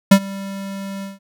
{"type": "tone with ADSR envelope", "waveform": "square", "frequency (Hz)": 196, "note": "G3", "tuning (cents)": 0, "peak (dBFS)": -4, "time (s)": [0.11, 1.19], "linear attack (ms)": 9, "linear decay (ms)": 69, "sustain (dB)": -23, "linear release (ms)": 160, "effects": []}